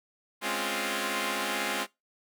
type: chord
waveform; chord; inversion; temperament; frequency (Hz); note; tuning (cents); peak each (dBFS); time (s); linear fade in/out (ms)
5% pulse; Db major seventh; second; equal; 207.7 / 261.6 / 277.2 / 349.2; Ab3 / C4 / Db4 / F4; 0 / 0 / 0 / 0; -23 / -23 / -26 / -22; 0.41-1.87; 50
effects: noise-tail reverb RT60 0.2 s tail -21 dB re dry